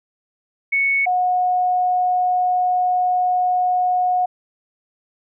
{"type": "tone pair in turn", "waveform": "sine", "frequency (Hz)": [2214, 727.4], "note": ["C#7", "F#5"], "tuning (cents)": [-3, -30], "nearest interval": "octave + perfect fifth", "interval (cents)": 1927, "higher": "first", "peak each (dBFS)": -15, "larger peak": "neither", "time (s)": [[0.72, 1.06], [1.06, 4.26]], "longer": "second", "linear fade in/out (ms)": 10, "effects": []}